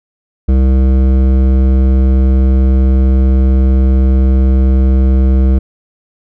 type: tone with hard clipping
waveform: sine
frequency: 65.4 Hz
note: C2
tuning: in tune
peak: -8 dBFS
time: 0.48-5.59 s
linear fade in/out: 10 ms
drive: 13 dB
effects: none